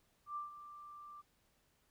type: tone with ADSR envelope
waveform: sine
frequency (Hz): 1180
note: D6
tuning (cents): +8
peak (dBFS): -38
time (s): 0.26-1.22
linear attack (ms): 100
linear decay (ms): 140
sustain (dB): -12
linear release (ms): 19
effects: pink hiss -75 dBFS RMS until 1.9 s